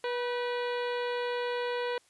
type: harmonic tone with a mistuned harmonic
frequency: 486.3 Hz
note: B4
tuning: 27 cents flat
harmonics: 1 / 2 / 3 / 4 / 5 / 6 / 7 / 8 / 9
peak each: -31 / -37 / -41 / -43 / -45 / -47 / -48 / -49 / -50 dBFS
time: 0.04-1.98 s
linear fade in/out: 2 ms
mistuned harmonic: 3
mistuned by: +60 cents
effects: white hiss -65 dBFS RMS until 2.09 s + resampled to 24000 Hz